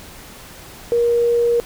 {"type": "tone", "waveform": "sine", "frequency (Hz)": 473, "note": "A#4", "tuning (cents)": 25, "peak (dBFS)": -13, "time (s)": [0.92, 1.6], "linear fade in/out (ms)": 0, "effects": ["pink hiss -39 dBFS RMS until 1.65 s"]}